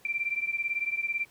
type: beating tone pair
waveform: sine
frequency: 2349 / 2367 Hz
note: D7 / D7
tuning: 0 / +13 cents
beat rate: 18 Hz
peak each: -30 / -32 dBFS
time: 0.05-1.25 s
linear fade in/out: 2 ms
effects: pink hiss -59 dBFS RMS until 1.3 s + high-pass 100 Hz 12 dB/octave